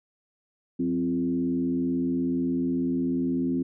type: tone with frequency modulation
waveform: sine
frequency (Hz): 261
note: C4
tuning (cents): -4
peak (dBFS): -23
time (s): 0.79-3.63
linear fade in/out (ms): 10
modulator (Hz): 80.2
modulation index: 0.83
effects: none